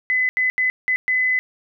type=tone bursts at uneven times; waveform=sine; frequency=2017 Hz; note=B6; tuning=36 cents sharp; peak=-16 dBFS; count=5; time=0.1-0.29 / 0.37-0.5 / 0.58-0.7 / 0.88-0.96 / 1.08-1.39 s; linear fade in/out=0 ms; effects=none